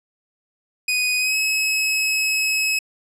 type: tone with pitch glide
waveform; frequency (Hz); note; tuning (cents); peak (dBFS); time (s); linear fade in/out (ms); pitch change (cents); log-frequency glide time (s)
sawtooth; 2489 to 2569; D#7 to E7; 0 to -45; -15; 0.88-2.79; 5; +55; 1.18-1.36
effects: low-pass 12000 Hz 12 dB/octave